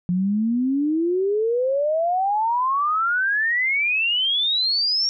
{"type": "exponential sweep", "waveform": "sine", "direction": "up", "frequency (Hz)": [174.61, 5610], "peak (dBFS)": -18, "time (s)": [0.09, 5.09], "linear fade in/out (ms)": 0, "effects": []}